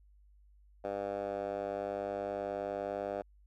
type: tone with band-pass filter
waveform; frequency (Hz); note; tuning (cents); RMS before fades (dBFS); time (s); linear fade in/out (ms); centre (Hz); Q
10% pulse; 100.1; G2; +37; -37; 0.84-3.22; 5; 640; 2.7
effects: added 50 Hz sine -59 dBFS peak until 3.46 s